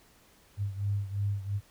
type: beating tone pair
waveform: sine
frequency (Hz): 100 / 102.9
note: G2 / G#2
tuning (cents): +35 / -16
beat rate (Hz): 2.9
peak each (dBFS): -30 / -34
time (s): 0.57-1.61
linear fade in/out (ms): 50
effects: pink hiss -61 dBFS RMS until 1.7 s